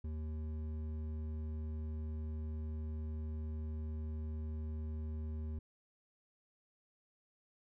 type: tone with hard clipping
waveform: sine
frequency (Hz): 77.78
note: D#2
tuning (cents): 0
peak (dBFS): -40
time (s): 0.04-5.59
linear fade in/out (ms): 5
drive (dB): 9
effects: none